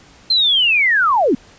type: linear sweep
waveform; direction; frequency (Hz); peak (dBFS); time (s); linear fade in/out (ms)
sine; down; 4186 to 211.7; -11; 0.3-1.35; 5
effects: pink hiss -46 dBFS RMS until 1.58 s + resampled to 16000 Hz